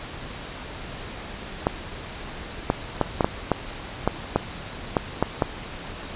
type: clicks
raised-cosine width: 1 ms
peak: -4 dBFS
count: 11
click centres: 1.669 / 2.701 / 3.013 / 3.208 / 3.245 / 3.517 / 4.076 / 4.36 / 4.968 / 5.226 / 5.422 s
effects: pink hiss -36 dBFS RMS until 6.15 s + resampled to 8000 Hz